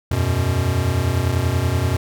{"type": "chord", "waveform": "square", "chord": "E suspended second", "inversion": "none", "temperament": "equal with one note detuned", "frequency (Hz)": [82.17, 92.5, 123.47], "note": ["E2", "F#2", "B2"], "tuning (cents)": [-5, 0, 0], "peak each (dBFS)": [-25, -21, -22], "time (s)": [0.11, 1.97], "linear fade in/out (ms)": 5, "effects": []}